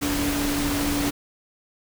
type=tone in noise; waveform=sine; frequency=287.4 Hz; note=D4; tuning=37 cents flat; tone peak=-24 dBFS; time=0.01-1.11 s; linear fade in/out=20 ms; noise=pink; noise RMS=-27 dBFS; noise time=0.01-1.11 s; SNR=0 dB; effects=none